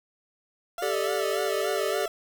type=tone with vibrato; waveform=30% pulse; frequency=670 Hz; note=E5; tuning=28 cents sharp; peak=-30 dBFS; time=0.78-2.08 s; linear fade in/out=2 ms; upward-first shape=sine; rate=3.5 Hz; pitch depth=130 cents each way
type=chord; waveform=square; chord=G suspended second; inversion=none; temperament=equal; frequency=392 / 440 / 587.3 Hz; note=G4 / A4 / D5; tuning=0 / 0 / 0 cents; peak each=-31 dBFS; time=0.82-2.06 s; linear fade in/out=5 ms
effects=8-bit